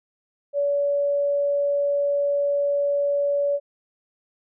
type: tone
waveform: sine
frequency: 570 Hz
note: C#5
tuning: 48 cents sharp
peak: -19 dBFS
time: 0.53-3.6 s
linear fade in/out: 50 ms
effects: none